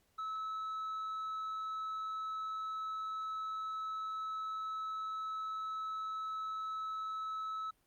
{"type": "tone with tanh clipping", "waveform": "sine", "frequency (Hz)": 1299, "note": "E6", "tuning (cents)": -26, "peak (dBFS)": -38, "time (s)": [0.18, 7.71], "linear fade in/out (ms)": 10, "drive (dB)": 3, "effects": ["pink hiss -74 dBFS RMS until 7.86 s", "Opus 48 kbps"]}